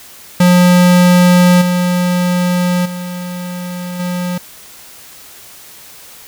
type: tone with level steps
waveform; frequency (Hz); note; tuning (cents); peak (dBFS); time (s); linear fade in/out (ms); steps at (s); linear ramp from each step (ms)
square; 178.6; F3; +39; -6 / -12 / -22 / -17; 0.4-4.38; 5; 1.61 / 2.85 / 3.99; 10
effects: white hiss -37 dBFS RMS until 6.27 s